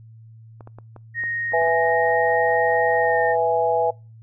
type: clicks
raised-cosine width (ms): 1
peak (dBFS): -27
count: 8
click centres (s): 0.608 / 0.674 / 0.786 / 0.963 / 1.237 / 1.523 / 1.618 / 1.675
type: tone with pitch glide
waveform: sine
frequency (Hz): 1864.7 to 1826.3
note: A#6 to A#6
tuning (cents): 0 to -36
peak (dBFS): -23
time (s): 1.14-3.36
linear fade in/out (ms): 50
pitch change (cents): -36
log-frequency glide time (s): 2.97-3.2
type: chord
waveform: sine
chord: E major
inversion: second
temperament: equal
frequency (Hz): 493.9 / 659.3 / 830.6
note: B4 / E5 / G#5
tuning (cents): 0 / 0 / 0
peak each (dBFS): -21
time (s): 1.53-3.91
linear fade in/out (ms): 10
effects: noise-tail reverb RT60 0.3 s tail -25 dB re dry + added 112 Hz sine -42 dBFS peak until 4.22 s